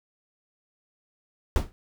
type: noise with exponential decay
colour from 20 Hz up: brown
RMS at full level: -17 dBFS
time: 1.56-1.72 s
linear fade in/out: 0 ms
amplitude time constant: 34 ms
effects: none